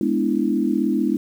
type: chord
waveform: sine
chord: E dominant seventh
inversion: first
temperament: equal with one note detuned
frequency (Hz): 208.3 / 246.9 / 293.7 / 329.6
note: G#3 / B3 / D4 / E4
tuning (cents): +5 / 0 / 0 / 0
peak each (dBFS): -23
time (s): 0.01-1.17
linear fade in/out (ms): 2
effects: 8-bit